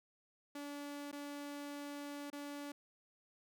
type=tone with dropouts; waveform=sawtooth; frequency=287.8 Hz; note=D4; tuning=35 cents flat; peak=-40 dBFS; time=0.55-2.72 s; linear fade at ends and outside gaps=5 ms; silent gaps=1.115-1.127 / 2.302-2.328 s; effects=none